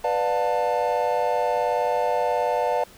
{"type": "chord", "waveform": "triangle", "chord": "B half-diminished seventh", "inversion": "none", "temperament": "just", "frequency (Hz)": [493.9, 592.7, 711.2, 889], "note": ["B4", "D5", "F5", "A5"], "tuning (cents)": [0, 16, 31, 18], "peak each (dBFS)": -24, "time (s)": [0.04, 2.84], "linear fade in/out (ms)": 5, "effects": ["pink hiss -49 dBFS RMS until 2.97 s"]}